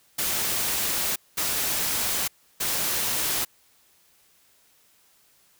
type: noise bursts at uneven times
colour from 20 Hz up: white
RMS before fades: -26 dBFS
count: 3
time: 0.18-1.16 / 1.37-2.28 / 2.6-3.45 s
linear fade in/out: 10 ms
effects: white hiss -61 dBFS RMS until 5.59 s